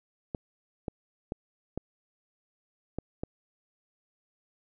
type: clicks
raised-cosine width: 2 ms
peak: -19 dBFS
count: 6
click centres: 0.348 / 0.882 / 1.321 / 1.776 / 2.986 / 3.235 s
effects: none